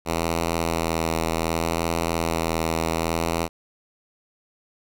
5% pulse tone with vibrato, 82.5 Hz, E2, 2 cents sharp, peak -11 dBFS, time 0.05-3.49 s, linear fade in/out 50 ms, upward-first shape sine, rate 0.66 Hz, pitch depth 19 cents each way, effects none

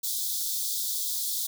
white high-pass noise, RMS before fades -30 dBFS, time 0.03-1.47 s, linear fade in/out 10 ms, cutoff 3400 Hz, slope 96 dB/octave, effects none

